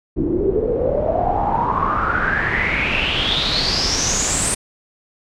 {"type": "noise with low-pass filter sweep", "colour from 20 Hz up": "pink", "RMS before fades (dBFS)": -19, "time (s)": [0.16, 4.55], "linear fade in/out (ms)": 10, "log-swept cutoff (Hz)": [310, 8900], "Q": 9, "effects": []}